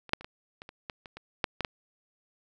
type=clicks; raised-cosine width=0.3 ms; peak=-29 / -7 / -29 / -24 / -27 / -28 / -20 / -28 / -27 / -9 / -15 / -13 dBFS; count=12; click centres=0.093 / 0.134 / 0.21 / 0.245 / 0.619 / 0.691 / 0.898 / 1.058 / 1.17 / 1.442 / 1.607 / 1.648 s; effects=none